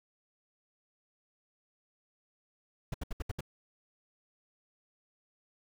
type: noise bursts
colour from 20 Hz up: brown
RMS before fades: -34 dBFS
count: 6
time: 2.92-3.408 s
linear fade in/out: 5 ms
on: 23 ms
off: 70 ms
effects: none